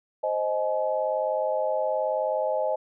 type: chord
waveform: sine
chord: Ab major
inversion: first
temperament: equal with one note detuned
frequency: 523.3 / 622.3 / 850 Hz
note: C5 / Eb5 / Ab5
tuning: 0 / 0 / +40 cents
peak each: -28 / -26 / -30 dBFS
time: 0.23-2.76 s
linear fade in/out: 10 ms
effects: none